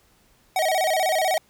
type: tone with vibrato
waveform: square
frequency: 690 Hz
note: F5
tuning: 21 cents flat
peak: -20 dBFS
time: 0.56-1.38 s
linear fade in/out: 2 ms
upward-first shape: square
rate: 16 Hz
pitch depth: 150 cents each way
effects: pink hiss -60 dBFS RMS until 1.49 s